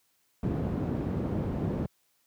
white low-pass noise, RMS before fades -30 dBFS, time 0.43-1.86 s, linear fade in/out 2 ms, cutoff 260 Hz, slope 12 dB/octave, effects white hiss -71 dBFS RMS until 2.26 s + high-pass 60 Hz 12 dB/octave

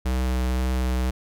square tone with vibrato, 63.4 Hz, B1, 46 cents sharp, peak -22 dBFS, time 0.05-1.11 s, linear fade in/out 10 ms, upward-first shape sine, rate 2 Hz, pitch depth 10 cents each way, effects none

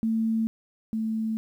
sine tone pair in turn, 223.7 / 221.1 Hz, A3 / A3, +29 / +9 cents, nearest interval unison, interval 20 cents, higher first, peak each -22 / -25 dBFS, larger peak first, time 0.03-0.47 / 0.93-1.37 s, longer neither, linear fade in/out 0 ms, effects 10-bit

